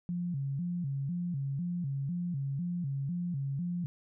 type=tone with vibrato; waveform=sine; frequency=155.56 Hz; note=D#3; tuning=in tune; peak=-31 dBFS; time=0.09-3.86 s; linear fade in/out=0 ms; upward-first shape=square; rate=2 Hz; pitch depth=210 cents each way; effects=none